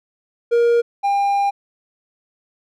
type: tone pair in turn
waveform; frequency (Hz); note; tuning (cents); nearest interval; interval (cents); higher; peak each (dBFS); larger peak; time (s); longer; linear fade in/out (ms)
triangle; 471.3 / 801.1; A#4 / G5; +19 / +37; major sixth; 918; second; -10 / -13; first; 0.51-0.82 / 1.03-1.51; second; 20
effects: none